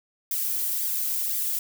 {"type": "noise with flanger", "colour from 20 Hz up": "violet", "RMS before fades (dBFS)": -27, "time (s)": [0.31, 1.59], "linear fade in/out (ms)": 2, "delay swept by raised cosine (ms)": [0.72, 2.82], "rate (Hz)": 1.9, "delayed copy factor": -0.8, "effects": []}